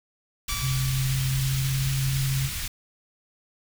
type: band-stop noise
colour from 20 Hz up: pink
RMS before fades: -31 dBFS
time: 0.48-2.68 s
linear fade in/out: 5 ms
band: 110 to 2200 Hz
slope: 12 dB/octave
type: tone with exponential decay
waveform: 10% pulse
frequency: 1156 Hz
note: D6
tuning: 28 cents flat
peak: -21 dBFS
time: 0.49-1.74 s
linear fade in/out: 2 ms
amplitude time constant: 270 ms
type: tone with pitch glide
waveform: sine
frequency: 131.8 to 134.34 Hz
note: C3 to C3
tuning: +13 to +46 cents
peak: -23 dBFS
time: 0.6-2.5 s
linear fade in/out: 50 ms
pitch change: +33 cents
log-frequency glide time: 0.83-1.91 s
effects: none